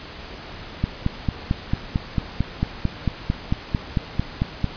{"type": "click train", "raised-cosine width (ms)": 5, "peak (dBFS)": -7, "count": 18, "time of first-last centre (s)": [0.84, 4.643], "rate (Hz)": 4.47, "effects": ["pink hiss -37 dBFS RMS until 4.76 s", "resampled to 11025 Hz"]}